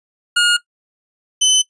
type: tone pair in turn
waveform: 25% pulse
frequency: 1429 / 3033 Hz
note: F6 / F#7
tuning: +39 / +42 cents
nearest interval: octave + minor second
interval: 1303 cents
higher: second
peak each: -7 dBFS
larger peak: neither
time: 0.36-0.57 / 1.41-1.62 s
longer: neither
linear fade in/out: 10 ms
effects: noise-tail reverb RT60 0.1 s tail -17 dB re dry + resampled to 22050 Hz